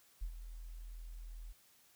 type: tone with ADSR envelope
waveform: sine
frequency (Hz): 41.2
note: E1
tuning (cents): 0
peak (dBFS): -34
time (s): 0.21-1.53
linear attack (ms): 16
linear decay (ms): 80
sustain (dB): -11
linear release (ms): 18
effects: tanh soft clip ceiling -32 dBFS + white hiss -67 dBFS RMS until 1.95 s